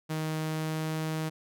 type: tone with pitch glide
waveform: sawtooth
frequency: 156.9 to 157.81 Hz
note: D#3 to D#3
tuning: +15 to +25 cents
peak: -26 dBFS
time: 0.09-1.3 s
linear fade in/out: 20 ms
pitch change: +10 cents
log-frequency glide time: 0.4-0.98 s
effects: none